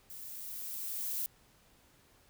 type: noise with level ramp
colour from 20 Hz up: violet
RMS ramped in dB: -47 to -35 dBFS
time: 0.1-1.26 s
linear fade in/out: 0 ms
effects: pink hiss -65 dBFS RMS until 2.29 s